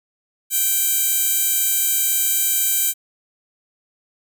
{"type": "tone with high-pass filter", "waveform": "15% pulse", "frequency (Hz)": 781, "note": "G5", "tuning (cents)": -7, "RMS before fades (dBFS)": -19, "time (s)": [0.5, 2.94], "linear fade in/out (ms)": 50, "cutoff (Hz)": 9100, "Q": 0.72, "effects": []}